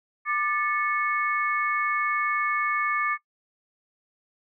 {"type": "tone cluster", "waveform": "sine", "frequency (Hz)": [1191, 1750, 2199], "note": ["D6", "A6", "C#7"], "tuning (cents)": [24, -10, -14], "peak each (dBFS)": [-25, -29, -28], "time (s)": [0.25, 3.18], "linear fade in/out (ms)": 50, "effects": ["noise-tail reverb RT60 0.1 s tail -22 dB re dry"]}